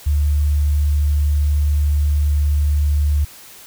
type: tone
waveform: sine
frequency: 73.42 Hz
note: D2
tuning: in tune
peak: -13 dBFS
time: 0.06-3.25 s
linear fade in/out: 10 ms
effects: white hiss -41 dBFS RMS until 3.66 s